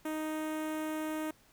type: tone with notch filter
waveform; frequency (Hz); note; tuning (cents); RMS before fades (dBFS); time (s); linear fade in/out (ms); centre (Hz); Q
sawtooth; 311.1; D#4; 0; -36; 0.05-1.31; 5; 4600; 0.85
effects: pink hiss -64 dBFS RMS until 1.52 s